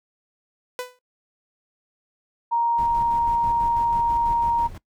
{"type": "tone with exponential decay", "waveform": "sawtooth", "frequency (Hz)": 498.4, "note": "B4", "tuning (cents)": 16, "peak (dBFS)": -21, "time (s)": [0.79, 0.99], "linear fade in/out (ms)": 1, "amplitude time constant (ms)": 42}
{"type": "tone", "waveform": "sine", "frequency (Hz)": 936, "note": "A#5", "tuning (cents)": 7, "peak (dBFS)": -18, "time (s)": [2.51, 4.68], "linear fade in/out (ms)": 20}
{"type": "noise with tremolo", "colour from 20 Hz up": "brown", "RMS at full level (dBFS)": -33, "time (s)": [2.78, 4.78], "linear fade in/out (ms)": 5, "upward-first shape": "square", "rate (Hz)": 6.1, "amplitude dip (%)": 50}
{"effects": ["noise-tail reverb RT60 0.1 s tail -21 dB re dry"]}